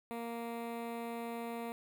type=tone with notch filter; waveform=15% pulse; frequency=233.1 Hz; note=A#3; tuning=in tune; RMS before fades=-41 dBFS; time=0.11-1.72 s; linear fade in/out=0 ms; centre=5700 Hz; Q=0.59; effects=none